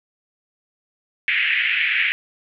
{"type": "band-pass noise", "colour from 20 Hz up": "pink", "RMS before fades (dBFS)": -20, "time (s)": [1.28, 2.12], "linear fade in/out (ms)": 0, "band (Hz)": [1800, 2800], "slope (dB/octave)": 48, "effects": []}